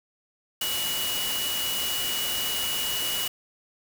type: tone in noise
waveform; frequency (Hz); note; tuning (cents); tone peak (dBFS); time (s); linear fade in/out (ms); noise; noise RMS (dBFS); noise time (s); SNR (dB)
sine; 2924; F#7; -21; -29; 0.61-3.28; 5; white; -30; 0.61-3.28; -2
effects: none